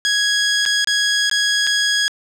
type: tone with dropouts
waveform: 15% pulse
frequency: 1661.2 Hz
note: G#6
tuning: in tune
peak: -8 dBFS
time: 0.05-2.08 s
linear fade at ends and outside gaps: 0 ms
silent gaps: 0.653-0.661 / 0.845-0.873 / 1.297-1.313 / 1.668-1.672 s
effects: low-pass 8000 Hz 12 dB/octave + 8-bit